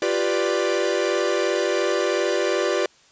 45% pulse chord, G dominant seventh, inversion third, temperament equal, 349.2 / 392 / 493.9 / 587.3 Hz, F4 / G4 / B4 / D5, 0 / 0 / 0 / 0 cents, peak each -26 / -25 / -26 / -25 dBFS, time 0.02-2.86 s, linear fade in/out 2 ms, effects white hiss -55 dBFS RMS until 3.11 s + resampled to 16000 Hz

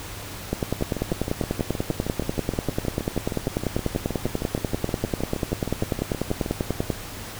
two click trains, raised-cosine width 2 ms, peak -14 / -9 dBFS, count 37 / 66, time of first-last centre 0.81-6.461 / 0.53-6.903 s, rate 6.37 / 10.2 Hz, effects added 101 Hz sine -42 dBFS peak until 7.39 s + pink hiss -37 dBFS RMS until 7.39 s

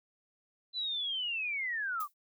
sine linear sweep, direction down, 4049 to 1119 Hz, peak -32 dBFS, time 0.73-2.08 s, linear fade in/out 50 ms
violet noise with exponential decay, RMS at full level -39 dBFS, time 2-2.14 s, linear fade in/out 5 ms, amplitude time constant 29 ms
effects none

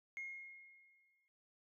sine tone with exponential decay, 2148 Hz, C7, 45 cents sharp, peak -40 dBFS, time 0.17-1.28 s, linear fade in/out 0 ms, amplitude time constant 240 ms, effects tanh soft clip ceiling -39 dBFS

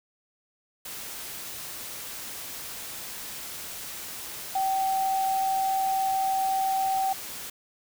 sine tone in noise, 770 Hz, G5, 31 cents flat, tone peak -23 dBFS, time 4.55-7.13 s, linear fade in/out 5 ms, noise white, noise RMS -38 dBFS, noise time 0.85-7.5 s, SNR +12 dB, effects none

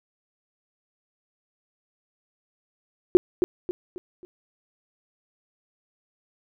sine tone with echo, 359.1 Hz, F4, 48 cents sharp, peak -8 dBFS, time 3.15-3.17 s, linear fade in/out 0 ms, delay 270 ms, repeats 4, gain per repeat -8 dB, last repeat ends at 4.25 s, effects none

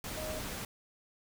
sine tone in noise, 623 Hz, D#5, 2 cents sharp, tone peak -39 dBFS, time 0.17-0.39 s, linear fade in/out 2 ms, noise pink, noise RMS -40 dBFS, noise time 0.04-0.65 s, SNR -2 dB, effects none

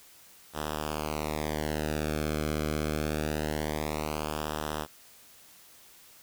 sawtooth tone with flanger, 76.3 Hz, D#2, 33 cents flat, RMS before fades -32 dBFS, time 0.53-4.87 s, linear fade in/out 50 ms, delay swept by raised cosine 0.45 to 1.09 ms, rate 0.24 Hz, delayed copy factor -0.95, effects white hiss -55 dBFS RMS until 6.22 s

